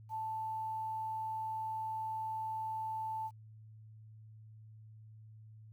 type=tone with quantisation; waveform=sine; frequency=880 Hz; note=A5; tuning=in tune; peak=-36 dBFS; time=0.09-3.31 s; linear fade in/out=50 ms; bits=11; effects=added 109 Hz sine -52 dBFS peak until 5.72 s